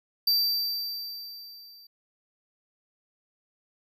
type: tone with level ramp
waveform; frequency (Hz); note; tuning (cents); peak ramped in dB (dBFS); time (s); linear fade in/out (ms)
square; 4669; D8; -11; -20 to -50; 0.27-1.87; 5
effects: none